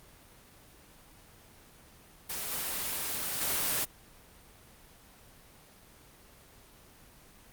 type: noise with level steps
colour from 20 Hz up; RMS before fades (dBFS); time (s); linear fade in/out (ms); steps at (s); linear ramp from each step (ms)
white; -36 / -34 / -30; 2.29-3.85; 10; 2.51 / 3.41; 5
effects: pink hiss -56 dBFS RMS until 7.52 s + Opus 24 kbps